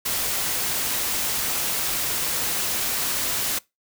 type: noise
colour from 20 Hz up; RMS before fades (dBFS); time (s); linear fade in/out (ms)
white; -25; 0.05-3.59; 10
effects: noise-tail reverb RT60 0.2 s tail -22 dB re dry